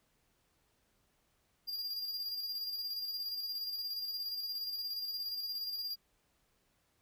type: tone with tremolo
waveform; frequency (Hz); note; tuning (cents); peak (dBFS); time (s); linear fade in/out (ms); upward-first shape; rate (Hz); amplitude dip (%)
square; 4798; D8; +36; -36; 1.67-5.96; 20; square; 17; 35
effects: pink hiss -75 dBFS RMS until 7.01 s